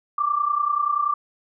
sine tone pair together, 1153 / 1183.4 Hz, D6 / D6, -32 / +13 cents, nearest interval unison, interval 45 cents, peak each -24 / -21 dBFS, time 0.18-1.14 s, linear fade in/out 5 ms, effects none

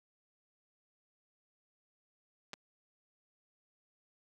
clicks, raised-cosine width 0.2 ms, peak -26 dBFS, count 2, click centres 2.533 / 2.538 s, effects high-pass 80 Hz 12 dB/octave + 11-bit

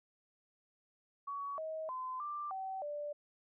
sine tone with pitch steps, 1126 / 634 / 1025 / 1182 / 765 / 588 Hz, C#6 / D#5 / C6 / D6 / G5 / D5, +27 / +32 / -36 / +11 / -42 / +2 cents, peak -38 dBFS, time 1.27-3.13 s, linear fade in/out 10 ms, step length 310 ms, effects none

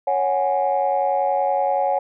sine chord, C# suspended fourth, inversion none, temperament equal, 554.4 / 740 / 830.6 Hz, C#5 / F#5 / G#5, 0 / 0 / 0 cents, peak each -21 dBFS, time 0.07-1.99 s, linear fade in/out 5 ms, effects tanh soft clip ceiling -10 dBFS

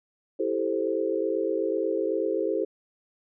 sine chord, A minor seventh, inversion second, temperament equal, 329.6 / 392 / 440 / 523.3 Hz, E4 / G4 / A4 / C5, 0 / 0 / 0 / 0 cents, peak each -30 / -29 / -29 / -30 dBFS, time 0.39-2.65 s, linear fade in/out 10 ms, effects none

